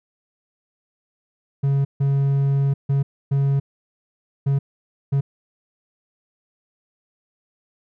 triangle tone bursts at uneven times, 138.59 Hz, C#3, in tune, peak -14 dBFS, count 6, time 1.63-1.85 / 2-2.74 / 2.89-3.03 / 3.31-3.6 / 4.46-4.59 / 5.12-5.21 s, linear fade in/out 10 ms, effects none

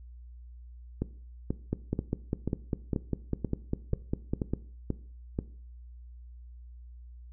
two click trains, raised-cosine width 3 ms, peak -15 / -16 dBFS, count 15 / 10, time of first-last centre 1.73-4.536 / 1.02-5.389 s, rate 4.99 / 2.06 Hz, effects noise-tail reverb RT60 0.5 s tail -18 dB re dry + added 60 Hz sine -45 dBFS peak until 7.32 s

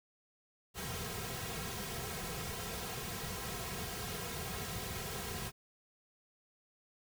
pink noise with comb filter, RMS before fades -41 dBFS, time 0.74-5.52 s, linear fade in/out 50 ms, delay 3.4 ms, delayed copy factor -0.9, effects none

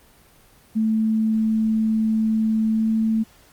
sine tone with pitch glide, 220 to 221.5 Hz, A3 to A3, 0 to +12 cents, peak -17 dBFS, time 0.75-3.24 s, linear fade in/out 20 ms, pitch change +12 cents, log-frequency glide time 2.7-2.88 s, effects pink hiss -53 dBFS RMS until 3.52 s + Opus 24 kbps

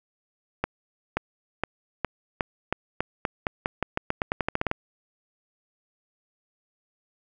accelerating click train, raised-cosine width 0.5 ms, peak -9 dBFS, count 21, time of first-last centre 0.64-4.714 s, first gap 530 ms, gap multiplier 0.88, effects none

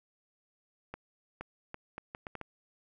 accelerating click train, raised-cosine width 0.5 ms, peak -25 dBFS, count 8, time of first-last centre 0.94-2.413 s, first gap 470 ms, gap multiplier 0.71, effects none

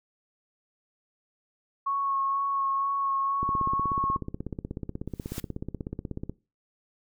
sine tone with vibrato, 1100 Hz, C#6, 14 cents flat, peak -25 dBFS, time 1.86-4.17 s, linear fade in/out 10 ms, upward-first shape sine, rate 2.1 Hz, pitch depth 15 cents each way
click train, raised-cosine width 3 ms, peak -20 dBFS, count 48, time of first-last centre 3.43-6.296 s, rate 16.4 Hz
white noise with exponential growth, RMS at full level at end -37 dBFS, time 5.07-5.4 s, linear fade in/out 1 ms, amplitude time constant 70 ms
effects noise-tail reverb RT60 0.3 s tail -21 dB re dry

